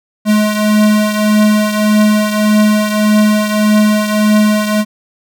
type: beating tone pair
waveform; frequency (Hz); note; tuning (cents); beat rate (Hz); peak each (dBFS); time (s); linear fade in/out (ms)
square; 211.6 / 213.3; G#3 / G#3; +33 / +46; 1.7; -10 / -16; 0.25-4.85; 50
effects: none